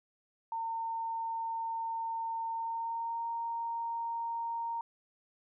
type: tone with pitch glide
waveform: sine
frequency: 910 to 926.4 Hz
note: A#5 to A#5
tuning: -42 to -11 cents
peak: -33 dBFS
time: 0.52-4.81 s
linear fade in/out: 2 ms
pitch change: +31 cents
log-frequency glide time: 2.51-3.26 s
effects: none